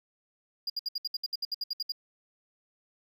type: tone bursts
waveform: triangle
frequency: 4844 Hz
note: D#8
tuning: 47 cents flat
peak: -28 dBFS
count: 14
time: 0.67-1.921 s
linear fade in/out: 5 ms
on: 29 ms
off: 65 ms
effects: none